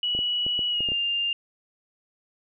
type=tone with pitch glide; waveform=sine; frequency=2933 to 2801 Hz; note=F#7 to F7; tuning=-16 to +4 cents; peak=-23 dBFS; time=0.03-1.33 s; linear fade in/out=2 ms; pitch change=-80 cents; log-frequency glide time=0.69-0.91 s
type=clicks; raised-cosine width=2 ms; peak=-23 dBFS; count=7; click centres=0.15 / 0.19 / 0.465 / 0.592 / 0.806 / 0.888 / 0.919 s
effects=none